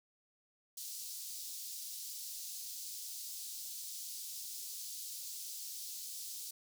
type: high-pass noise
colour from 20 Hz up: pink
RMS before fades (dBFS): -45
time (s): 0.77-6.51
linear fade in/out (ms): 5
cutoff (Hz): 4500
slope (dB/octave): 24
effects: none